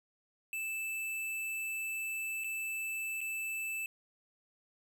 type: tone with dropouts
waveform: square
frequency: 2637 Hz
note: E7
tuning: in tune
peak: -36 dBFS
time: 0.53-3.86 s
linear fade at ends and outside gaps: 1 ms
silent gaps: 2.438-2.443 / 3.207-3.213 s
effects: none